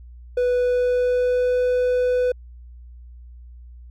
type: tone with pitch glide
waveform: triangle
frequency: 493.9 to 498.2 Hz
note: B4 to B4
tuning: 0 to +15 cents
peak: -15 dBFS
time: 0.37-2.32 s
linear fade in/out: 5 ms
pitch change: +15 cents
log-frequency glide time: 0.58-1.61 s
effects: added 60 Hz sine -39 dBFS peak until 3.9 s